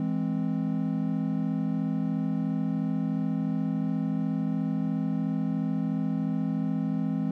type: chord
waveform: triangle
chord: E augmented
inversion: none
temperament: equal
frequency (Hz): 164.81 / 207.7 / 261.6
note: E3 / G#3 / B#3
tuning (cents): 0 / 0 / 0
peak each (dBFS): -28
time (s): 0-7.31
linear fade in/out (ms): 2
effects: none